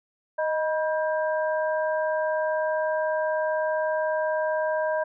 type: tone cluster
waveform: sine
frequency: 623 / 968 / 1589 Hz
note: D#5 / B5 / G6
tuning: +2 / -35 / +23 cents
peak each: -24 / -30 / -32 dBFS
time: 0.38-5.04 s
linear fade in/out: 10 ms
effects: none